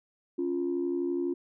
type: tone pair together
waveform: sine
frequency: 277.2 / 349.2 Hz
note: C#4 / F4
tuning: 0 / 0 cents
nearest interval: major third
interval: 400 cents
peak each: -31 / -28 dBFS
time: 0.38-1.34 s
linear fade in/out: 10 ms
effects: tanh soft clip ceiling -21 dBFS